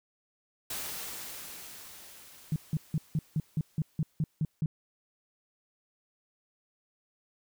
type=noise with exponential decay; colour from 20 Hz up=white; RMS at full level=-36 dBFS; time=0.7-4.61 s; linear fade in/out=5 ms; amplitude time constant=850 ms
type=tone bursts; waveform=sine; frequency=155.56 Hz; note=D#3; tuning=in tune; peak=-25 dBFS; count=11; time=2.52-4.66 s; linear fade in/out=2 ms; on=40 ms; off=170 ms
effects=none